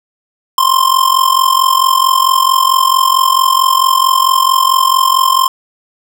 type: tone with amplitude modulation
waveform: square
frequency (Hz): 1051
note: C6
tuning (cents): +7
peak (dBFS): -5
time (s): 0.58-5.48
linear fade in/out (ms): 2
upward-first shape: sine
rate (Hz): 44.5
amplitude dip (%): 80
effects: none